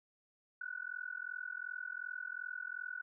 sine tone with amplitude modulation, 1479 Hz, F#6, 1 cent flat, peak -36 dBFS, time 0.61-3.02 s, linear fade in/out 5 ms, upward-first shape sine, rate 42.7 Hz, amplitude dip 100%, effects none

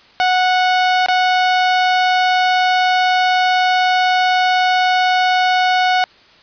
sawtooth tone with dropouts, 736 Hz, F#5, 9 cents flat, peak -8 dBFS, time 0.2-6.04 s, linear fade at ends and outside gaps 0 ms, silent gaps 1.061-1.085 s, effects white hiss -47 dBFS RMS until 6.42 s + resampled to 11025 Hz

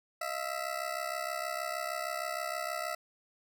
20% pulse ring-modulated tone, 659.3 Hz, E5, in tune, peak -26 dBFS, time 0.21-2.95 s, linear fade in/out 5 ms, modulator 33.2 Hz, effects none

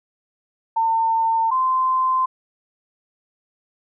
sine tone pair in turn, 903 / 1036.5 Hz, A5 / C6, +45 / -17 cents, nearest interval major second, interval 238 cents, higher second, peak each -16 dBFS, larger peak neither, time 0.76-1.51 / 1.51-2.26 s, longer neither, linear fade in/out 10 ms, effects none

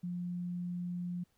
sine tone, 176.7 Hz, F3, 21 cents sharp, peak -35 dBFS, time 0.03-1.24 s, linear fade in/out 10 ms, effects pink hiss -75 dBFS RMS until 1.37 s

